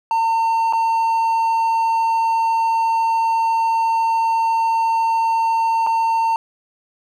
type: tone with dropouts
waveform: triangle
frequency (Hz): 907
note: A#5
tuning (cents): -48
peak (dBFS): -13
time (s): 0.11-6.36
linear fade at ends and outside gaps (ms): 1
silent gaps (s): 0.726-0.733 / 5.866-5.87
effects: none